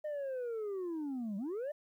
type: linear two-way sweep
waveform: sine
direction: down then up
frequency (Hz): 614 to 190.1 to 614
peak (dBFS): -33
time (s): 0.04-1.72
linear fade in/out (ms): 10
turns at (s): 1.37
effects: tanh soft clip ceiling -35 dBFS + 12-bit